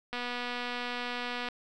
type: click train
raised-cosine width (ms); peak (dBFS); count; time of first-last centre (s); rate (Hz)
0.3; -20; 332; 0.13-1.487; 244
effects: none